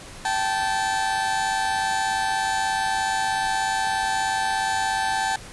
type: tone pair together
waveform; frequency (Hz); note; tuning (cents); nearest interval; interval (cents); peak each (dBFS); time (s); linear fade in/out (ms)
30% pulse; 776.2 / 873; G5 / A5; -17 / -14; major second; 203; -22; 0.25-5.36; 2
effects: pink hiss -41 dBFS RMS until 5.52 s + resampled to 24000 Hz